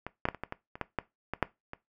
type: clicks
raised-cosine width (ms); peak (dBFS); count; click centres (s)
0.5; -21 / -12 / -12 / -26 / -19 / -20 / -27 / -16 / -14 / -17 / -9 / -24; 12; 0.066 / 0.254 / 0.287 / 0.347 / 0.436 / 0.524 / 0.755 / 0.813 / 0.987 / 1.336 / 1.427 / 1.734
effects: noise-tail reverb RT60 0.2 s tail -19 dB re dry